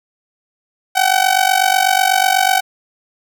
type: tone with amplitude modulation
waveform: sawtooth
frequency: 758 Hz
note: F#5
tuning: 42 cents sharp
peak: -4 dBFS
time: 0.95-2.61 s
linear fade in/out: 20 ms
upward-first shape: sine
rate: 48.1 Hz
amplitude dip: 85%
effects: none